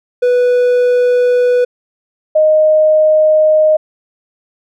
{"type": "tone pair in turn", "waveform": ["triangle", "sine"], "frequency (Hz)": [492.9, 619.8], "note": ["B4", "D#5"], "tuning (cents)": [-3, -7], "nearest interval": "major third", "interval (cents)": 396, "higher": "second", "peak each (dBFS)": -6, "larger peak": "neither", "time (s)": [[0.22, 1.65], [2.35, 3.77]], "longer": "first", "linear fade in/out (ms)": 10, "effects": []}